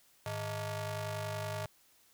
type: ring-modulated tone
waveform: sawtooth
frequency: 260.2 Hz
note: C4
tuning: 9 cents flat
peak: -29 dBFS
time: 0.26-1.66 s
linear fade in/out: 2 ms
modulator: 365 Hz
effects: white hiss -66 dBFS RMS until 2.13 s